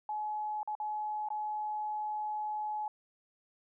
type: tone with dropouts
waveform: sine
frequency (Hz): 849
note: G#5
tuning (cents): +38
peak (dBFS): -33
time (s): 0.09-2.88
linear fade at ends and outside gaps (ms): 2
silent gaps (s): 0.631-0.675 / 0.752-0.8 / 1.287-1.303
effects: none